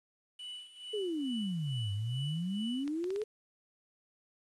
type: tone with tremolo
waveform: triangle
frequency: 2965 Hz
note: F#7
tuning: 3 cents sharp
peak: -39 dBFS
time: 0.39-2.84 s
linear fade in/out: 5 ms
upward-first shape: sine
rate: 2.3 Hz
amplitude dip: 80%
type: exponential two-way sweep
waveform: sine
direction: down then up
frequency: 440 to 98.1 to 440 Hz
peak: -32 dBFS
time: 0.93-3.24 s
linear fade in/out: 10 ms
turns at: 1.92 s
type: clicks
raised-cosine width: 0.2 ms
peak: -29 dBFS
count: 5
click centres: 2.878 / 3.042 / 3.105 / 3.161 / 3.217 s
effects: resampled to 24000 Hz + 10-bit